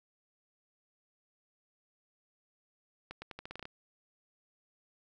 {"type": "accelerating click train", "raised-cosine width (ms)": 0.3, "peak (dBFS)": -27, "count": 10, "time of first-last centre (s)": [3.11, 3.654], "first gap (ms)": 110, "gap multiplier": 0.84, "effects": []}